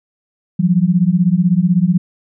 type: beating tone pair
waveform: sine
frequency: 170 / 186 Hz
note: F3 / F#3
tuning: -46 / +9 cents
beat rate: 16 Hz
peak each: -13 dBFS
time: 0.59-1.98 s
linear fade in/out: 10 ms
effects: none